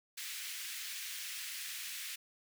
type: high-pass noise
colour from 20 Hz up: pink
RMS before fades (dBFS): -43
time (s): 0.17-2.16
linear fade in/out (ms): 10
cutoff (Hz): 1900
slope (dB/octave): 24
effects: none